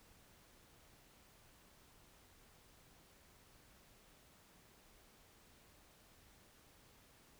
silence, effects pink hiss -66 dBFS RMS until 7.39 s

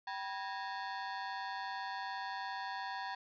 30% pulse ring-modulated tone, 874 Hz, A5, 12 cents flat, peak -33 dBFS, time 0.07-3.15 s, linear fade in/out 5 ms, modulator 98.7 Hz, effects resampled to 11025 Hz + 11-bit

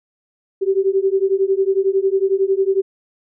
sine beating tone pair, 381.8 / 392.8 Hz, G4 / G4, -46 / +4 cents, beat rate 11 Hz, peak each -17 dBFS, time 0.61-2.82 s, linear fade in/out 20 ms, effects none

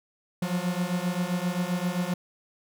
45% pulse beating tone pair, 174.61 / 182.21 Hz, F3 / F#3, 0 / -26 cents, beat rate 7.6 Hz, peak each -29 dBFS, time 0.42-2.14 s, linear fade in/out 5 ms, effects none

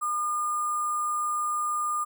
sine tone with sample-and-hold, 1207 Hz, D6, 47 cents sharp, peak -25 dBFS, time 0.01-2.05 s, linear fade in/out 20 ms, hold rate 8820 Hz, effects none

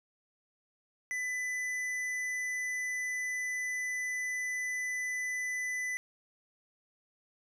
sine tone with hard clipping, 1999 Hz, B6, 20 cents sharp, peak -34 dBFS, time 1.11-5.97 s, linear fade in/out 0 ms, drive 9 dB, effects none

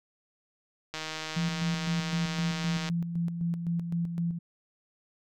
click train, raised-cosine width 0.2 ms, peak -18 dBFS, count 307, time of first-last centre 0.94-2.889 s, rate 157 Hz
sine tone with tremolo, 169.9 Hz, F3, 47 cents flat, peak -26 dBFS, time 1.36-4.39 s, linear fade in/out 10 ms, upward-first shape square, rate 3.9 Hz, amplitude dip 50%
effects none

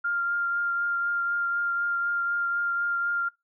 sine tone with vibrato, 1396.9 Hz, F6, in tune, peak -24 dBFS, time 0.04-3.29 s, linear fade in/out 10 ms, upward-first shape triangle, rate 4 Hz, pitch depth 15 cents each way, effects noise-tail reverb RT60 0.2 s tail -22 dB re dry

